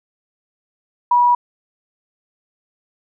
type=tone; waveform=sine; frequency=970 Hz; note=B5; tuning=31 cents flat; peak=-10 dBFS; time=1.11-1.35 s; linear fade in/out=5 ms; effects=none